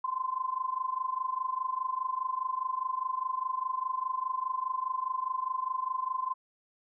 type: tone with amplitude modulation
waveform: sine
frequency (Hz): 1034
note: C6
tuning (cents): -21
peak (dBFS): -26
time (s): 0.04-6.34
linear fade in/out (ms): 5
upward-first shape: sine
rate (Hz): 24.9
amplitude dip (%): 85
effects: none